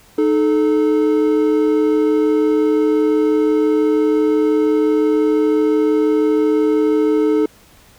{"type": "tone pair together", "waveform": "triangle", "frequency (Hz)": [307.8, 433.6], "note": ["D#4", "A4"], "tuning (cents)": [-19, -25], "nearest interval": "tritone", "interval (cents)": 594, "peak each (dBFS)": -13, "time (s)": [0.18, 7.46], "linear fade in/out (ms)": 5, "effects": ["pink hiss -48 dBFS RMS until 7.98 s"]}